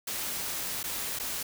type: noise with dropouts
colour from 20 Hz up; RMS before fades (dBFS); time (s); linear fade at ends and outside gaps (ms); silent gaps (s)
white; -34; 0.07-1.43; 5; 0.831-0.839 / 1.189-1.197
effects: none